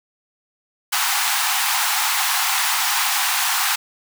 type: high-pass noise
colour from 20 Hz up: pink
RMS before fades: -20 dBFS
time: 0.92-3.76 s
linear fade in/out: 10 ms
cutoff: 750 Hz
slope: 96 dB/octave
effects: none